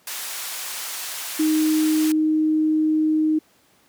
white band-pass noise, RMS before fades -31 dBFS, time 0.07-2.12 s, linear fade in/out 2 ms, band 760 to 14000 Hz, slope 12 dB/octave
sine tone, 311.1 Hz, D#4, in tune, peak -16 dBFS, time 1.39-3.39 s, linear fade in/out 10 ms
effects pink hiss -58 dBFS RMS until 3.88 s + high-pass 150 Hz 12 dB/octave

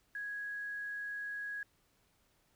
sine tone with quantisation, 1661.2 Hz, G#6, in tune, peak -38 dBFS, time 0.15-1.63 s, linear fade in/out 2 ms, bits 11, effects pink hiss -73 dBFS RMS until 2.55 s

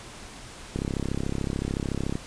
click train, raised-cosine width 3 ms, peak -15 dBFS, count 48, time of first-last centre 0.76-2.155 s, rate 33.7 Hz, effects pink hiss -43 dBFS RMS until 2.26 s + resampled to 22050 Hz

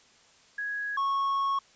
sine / triangle tone pair in turn, 1663 / 1101.3 Hz, G#6 / C#6, +2 / -12 cents, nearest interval perfect fifth, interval 714 cents, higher first, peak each -30 / -23 dBFS, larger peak second, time 0.58-0.97 / 0.97-1.59 s, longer second, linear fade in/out 5 ms, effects white hiss -59 dBFS RMS until 1.75 s + resampled to 16000 Hz

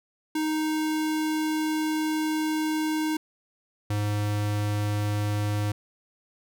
square tone pair in turn, 311.1 / 104.05 Hz, D#4 / G#2, 0 / +4 cents, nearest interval octave + perfect fifth, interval 1896 cents, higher first, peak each -25 dBFS, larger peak neither, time 0.35-3.17 / 3.9-5.72 s, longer first, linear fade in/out 5 ms, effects none

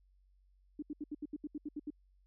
sine tone bursts, 297.1 Hz, D4, 20 cents sharp, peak -37 dBFS, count 11, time 0.79-1.904 s, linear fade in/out 5 ms, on 34 ms, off 74 ms, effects added 47 Hz sine -65 dBFS peak until 2.26 s

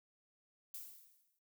violet noise with exponential decay, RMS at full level -45 dBFS, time 0.74-1.39 s, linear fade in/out 2 ms, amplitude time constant 140 ms, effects noise-tail reverb RT60 0.1 s tail -17 dB re dry

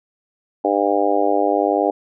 harmonic tone, 100.9 Hz, G#2, 49 cents flat, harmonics 3 / 4 / 5 / 6 / 7 / 8, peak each -22 / -22 / -22 / -22 / -22 / -22 dBFS, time 0.64-1.91 s, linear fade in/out 10 ms, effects none

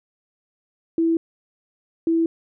sine tone pair in turn, 329.6 / 329.6 Hz, E4 / E4, 0 / 0 cents, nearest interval unison, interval 0 cents, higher neither, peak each -16 dBFS, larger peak neither, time 0.98-1.17 / 2.07-2.26 s, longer neither, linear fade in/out 2 ms, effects none

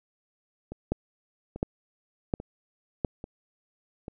two click trains, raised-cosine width 2 ms, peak -24 / -12 dBFS, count 5 / 4, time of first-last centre 0.72-4.081 / 0.92-3.048 s, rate 1.19 / 1.41 Hz, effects none

